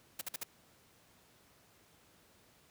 white noise bursts, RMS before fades -39 dBFS, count 4, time 0.19-0.435 s, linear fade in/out 5 ms, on 23 ms, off 51 ms, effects pink hiss -65 dBFS RMS until 2.7 s + high-pass 80 Hz 12 dB/octave

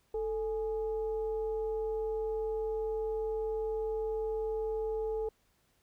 sine tone with frequency modulation, 440 Hz, A4, in tune, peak -31 dBFS, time 0.14-5.29 s, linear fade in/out 5 ms, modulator 395 Hz, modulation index 0.42, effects pink hiss -72 dBFS RMS until 5.82 s

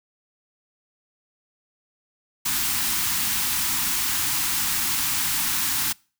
white band-stop noise, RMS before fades -24 dBFS, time 2.45-5.93 s, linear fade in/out 10 ms, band 330 to 810 Hz, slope 48 dB/octave, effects noise-tail reverb RT60 0.4 s tail -26 dB re dry

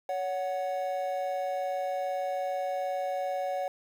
triangle tone pair together, 562 / 739.5 Hz, C#5 / F#5, +24 / -1 cents, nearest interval perfect fourth, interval 475 cents, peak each -30 / -30 dBFS, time 0.09-3.68 s, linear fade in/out 2 ms, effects 9-bit

